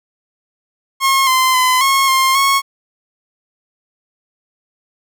sawtooth tone with pitch steps, 1079 / 1036 / 1018 / 1087 / 1060 / 1098 Hz, C#6 / C6 / C6 / C#6 / C6 / C#6, -47 / -17 / -48 / -34 / +22 / -17 cents, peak -7 dBFS, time 1-2.62 s, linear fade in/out 50 ms, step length 270 ms, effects none

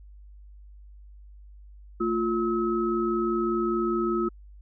sine tone cluster, 224.5 / 349.5 / 1286 Hz, A3 / F4 / E6, +35 / +1 / -43 cents, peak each -29 / -25 / -30 dBFS, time 2-4.29 s, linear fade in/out 10 ms, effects added 50 Hz sine -45 dBFS peak until 4.61 s

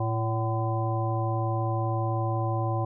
harmonic tone with a mistuned harmonic, 113 Hz, A2, 47 cents sharp, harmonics 1 / 3 / 5 / 7 / 9, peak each -26 / -34 / -35 / -33 / -35 dBFS, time 0-2.85 s, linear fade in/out 5 ms, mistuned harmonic 7, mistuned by -66 cents, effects none

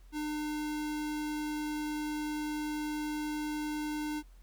square tone, 301.7 Hz, D4, 47 cents sharp, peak -34 dBFS, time 0.12-4.23 s, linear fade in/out 50 ms, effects added 43 Hz sine -52 dBFS peak until 4.42 s + pink hiss -68 dBFS RMS until 4.42 s

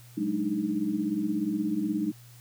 sine tone cluster, 189.5 / 212.5 / 293.6 / 310.3 Hz, F#3 / G#3 / D4 / D#4, +42 / +40 / 0 / -5 cents, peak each -34 / -31 / -34 / -29 dBFS, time 0.17-2.12 s, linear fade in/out 10 ms, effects added 120 Hz sine -49 dBFS peak until 2.4 s + white hiss -56 dBFS RMS until 2.4 s

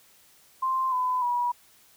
sine tone with pitch steps, 1046.5 / 1007.4 / 969.7 Hz, C6 / B5 / B5, 0 / +34 / -32 cents, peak -23 dBFS, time 0.62-1.52 s, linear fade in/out 10 ms, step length 300 ms, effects white hiss -58 dBFS RMS until 1.96 s

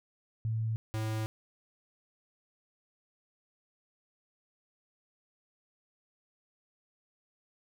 sine / square tone pair in turn, 111.6 / 109.56 Hz, A2 / A2, +25 / -7 cents, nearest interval unison, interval 32 cents, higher first, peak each -29 / -32 dBFS, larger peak first, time 0.45-0.76 / 0.94-1.26 s, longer second, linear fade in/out 0 ms, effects none

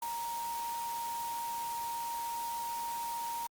sine tone in noise, 935 Hz, A#5, 5 cents sharp, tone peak -35 dBFS, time 0.02-3.47 s, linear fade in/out 5 ms, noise white, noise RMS -45 dBFS, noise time 0.02-3.47 s, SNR +7 dB, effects Opus 48 kbps

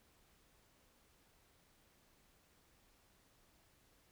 silence, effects pink hiss -71 dBFS RMS until 4.11 s

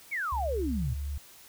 sine exponential sweep, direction down, 2349 to 103.83 Hz, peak -29 dBFS, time 0.11-0.95 s, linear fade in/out 20 ms
sine tone with pitch glide, 69.3 to 71.33 Hz, C#2 to D2, 0 to -50 cents, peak -31 dBFS, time 0.32-1.18 s, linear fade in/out 5 ms, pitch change +50 cents, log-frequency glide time 0.82-0.94 s
effects white hiss -53 dBFS RMS until 1.48 s

